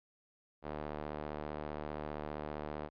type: tone with band-pass filter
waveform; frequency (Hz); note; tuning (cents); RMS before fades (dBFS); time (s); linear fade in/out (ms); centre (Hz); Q
sawtooth; 75.2; D2; +42; -42; 0.62-2.9; 50; 650; 0.9
effects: resampled to 11025 Hz